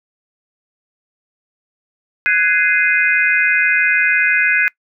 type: chord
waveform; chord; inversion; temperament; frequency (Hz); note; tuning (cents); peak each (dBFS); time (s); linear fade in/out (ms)
sine; Ab dominant seventh; third; just; 1495.1 / 1661.2 / 2077 / 2492; Gb6 / Ab6 / C7 / Eb7; +18 / 0 / -13 / +2; -17; 2.26-4.68; 0
effects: noise-tail reverb RT60 0.1 s tail -24 dB re dry